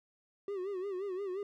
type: tone with vibrato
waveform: triangle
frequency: 384.2 Hz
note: G4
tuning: 35 cents flat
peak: -33 dBFS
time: 0.48-1.43 s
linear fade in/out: 2 ms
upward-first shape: sine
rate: 5.7 Hz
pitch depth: 110 cents each way
effects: none